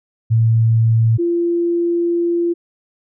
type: tone pair in turn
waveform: sine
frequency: 113.3 / 343.1 Hz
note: A#2 / F4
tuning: -49 / -31 cents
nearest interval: octave + perfect fifth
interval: 1918 cents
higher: second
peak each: -10 / -14 dBFS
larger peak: first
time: 0.3-1.18 / 1.18-2.54 s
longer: second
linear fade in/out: 20 ms
effects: none